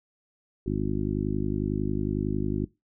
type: harmonic tone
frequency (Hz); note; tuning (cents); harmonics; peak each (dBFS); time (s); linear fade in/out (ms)
51; G#1; -31; 1 / 2 / 3 / 4 / 5 / 6 / 7; -33 / -33 / -33 / -33 / -33 / -33 / -33; 0.66-2.65; 5
effects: noise-tail reverb RT60 0.2 s tail -19 dB re dry